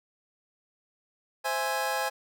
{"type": "chord", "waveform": "25% pulse", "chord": "C augmented", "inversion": "none", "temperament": "equal", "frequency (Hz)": [523.3, 659.3, 830.6], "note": ["C5", "E5", "G#5"], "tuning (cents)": [0, 0, 0], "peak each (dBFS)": [-29, -31, -26], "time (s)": [1.44, 2.1], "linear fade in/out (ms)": 20, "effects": []}